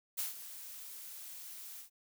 blue noise with ADSR envelope, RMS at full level -35 dBFS, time 0.17-1.9 s, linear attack 22 ms, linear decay 140 ms, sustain -13 dB, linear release 110 ms, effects none

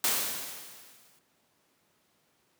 white noise with exponential decay, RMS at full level -25 dBFS, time 0.04-1.19 s, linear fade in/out 2 ms, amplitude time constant 250 ms, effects pink hiss -70 dBFS RMS until 2.59 s + high-pass 150 Hz 12 dB/octave

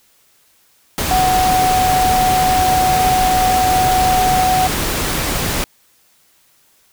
sine tone in noise, 743 Hz, F#5, 7 cents sharp, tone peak -12 dBFS, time 1.11-4.67 s, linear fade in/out 0 ms, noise pink, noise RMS -19 dBFS, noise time 0.98-5.64 s, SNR +4 dB, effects white hiss -55 dBFS RMS until 6.92 s

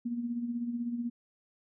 sine tone with tremolo, 237.9 Hz, A#3, 35 cents sharp, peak -29 dBFS, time 0.05-1.1 s, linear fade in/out 10 ms, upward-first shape sine, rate 16 Hz, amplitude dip 55%, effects none

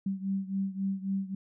sine beating tone pair, 193 / 196.7 Hz, G3 / G3, -27 / +6 cents, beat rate 3.7 Hz, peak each -31 / -34 dBFS, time 0.06-1.35 s, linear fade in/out 5 ms, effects none

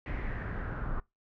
brown noise with low-pass filter sweep, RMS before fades -35 dBFS, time 0.06-1 s, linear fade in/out 2 ms, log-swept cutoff 2100 to 1300 Hz, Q 4.2, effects noise-tail reverb RT60 0.2 s tail -23 dB re dry

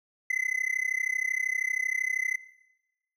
triangle tone with amplitude modulation, 2034 Hz, C7, 50 cents flat, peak -20 dBFS, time 0.3-2.36 s, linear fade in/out 5 ms, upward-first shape sine, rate 32.8 Hz, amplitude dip 100%, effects noise-tail reverb RT60 1.0 s tail -19 dB re dry

